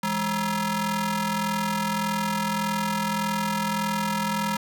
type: ring-modulated tone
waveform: sawtooth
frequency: 372.1 Hz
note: F#4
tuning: 10 cents sharp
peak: -17 dBFS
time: 0.03-4.57 s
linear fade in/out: 5 ms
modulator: 579 Hz
effects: none